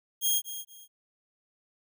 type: tone with echo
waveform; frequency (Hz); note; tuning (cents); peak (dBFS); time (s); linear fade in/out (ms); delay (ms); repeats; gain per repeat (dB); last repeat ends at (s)
5% pulse; 3245; G#7; -41; -15; 0.21-0.42; 50; 230; 2; -12; 0.88
effects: none